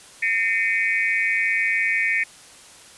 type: tone cluster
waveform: sine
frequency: 1823 / 2074 / 2260 / 2497 Hz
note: A#6 / C7 / C#7 / D#7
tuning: -39 / -16 / +33 / +6 cents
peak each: -23 / -25 / -23 / -28 dBFS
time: 0.22-2.24 s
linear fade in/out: 10 ms
effects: white hiss -46 dBFS RMS until 2.97 s + resampled to 24000 Hz